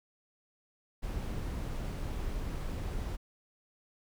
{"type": "noise", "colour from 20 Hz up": "brown", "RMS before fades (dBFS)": -36, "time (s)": [1.02, 3.17], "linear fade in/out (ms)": 20, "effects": []}